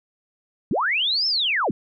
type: linear two-way sweep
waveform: sine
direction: up then down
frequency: 129.6 to 5400 to 129.6 Hz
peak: -19 dBFS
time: 0.71-1.71 s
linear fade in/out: 2 ms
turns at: 1.27 s
effects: none